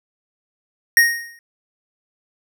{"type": "tone with exponential decay", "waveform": "square", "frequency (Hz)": 1864.7, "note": "A#6", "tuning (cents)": 0, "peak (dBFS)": -7, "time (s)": [0.97, 1.39], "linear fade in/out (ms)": 1, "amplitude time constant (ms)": 90, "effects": []}